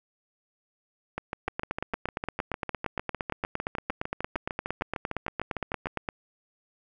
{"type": "two click trains", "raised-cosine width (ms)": 0.5, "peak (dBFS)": [-16, -14], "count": [32, 41], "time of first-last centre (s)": [[1.18, 5.87], [1.48, 6.088]], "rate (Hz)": [6.61, 8.68], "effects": []}